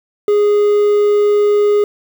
triangle tone with quantisation, 414 Hz, G#4, 5 cents flat, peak -7 dBFS, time 0.28-1.84 s, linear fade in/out 2 ms, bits 6, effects none

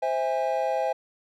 triangle chord, C augmented, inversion none, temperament just, 523.3 / 654.1 / 817.6 Hz, C5 / E5 / G#5, 0 / -14 / -27 cents, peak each -26 dBFS, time 0.02-0.93 s, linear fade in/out 10 ms, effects none

